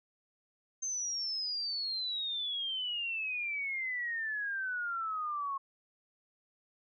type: exponential sweep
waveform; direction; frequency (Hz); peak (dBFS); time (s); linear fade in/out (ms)
sine; down; 6320 to 1085; -33; 0.82-5.58; 10
effects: none